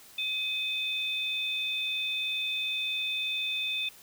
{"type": "tone pair together", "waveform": "sine", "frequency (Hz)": [2536, 3559], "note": ["D#7", "A7"], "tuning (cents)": [32, 19], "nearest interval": "tritone", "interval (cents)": 587, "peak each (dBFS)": [-32, -31], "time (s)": [0.18, 3.89], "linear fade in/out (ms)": 5, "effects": ["white hiss -53 dBFS RMS until 4.02 s"]}